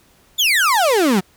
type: exponential sweep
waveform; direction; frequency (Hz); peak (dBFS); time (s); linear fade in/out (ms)
35% pulse; down; 3630 to 174.61; -11; 0.38-1.21; 20
effects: pink hiss -54 dBFS RMS until 1.36 s